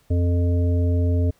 harmonic tone, 87.31 Hz, F2, in tune, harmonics 1 / 3 / 5 / 7, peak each -17 / -27 / -31 / -34 dBFS, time 0.1-1.31 s, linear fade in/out 10 ms, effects pink hiss -61 dBFS RMS until 1.39 s

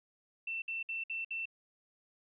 sine tone bursts, 2683 Hz, E7, 30 cents sharp, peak -35 dBFS, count 5, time 0.47-1.456 s, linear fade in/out 5 ms, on 150 ms, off 59 ms, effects none

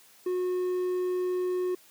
triangle tone, 363.6 Hz, F#4, 30 cents flat, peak -24 dBFS, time 0.26-1.75 s, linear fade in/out 5 ms, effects white hiss -57 dBFS RMS until 1.9 s + high-pass 150 Hz 12 dB/octave

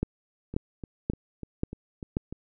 two click trains, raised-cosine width 3 ms, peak -13 / -24 dBFS, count 5 / 7, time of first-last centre 0.03-2.169 / 0.54-2.326 s, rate 1.87 / 3.36 Hz, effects none

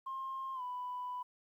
sine tone with pitch glide, 1064 to 992.7 Hz, C6 to B5, +29 to +9 cents, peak -37 dBFS, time 0.06-1.23 s, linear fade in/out 10 ms, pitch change -120 cents, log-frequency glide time 0.54-0.62 s, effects tanh soft clip ceiling -34 dBFS + 12-bit

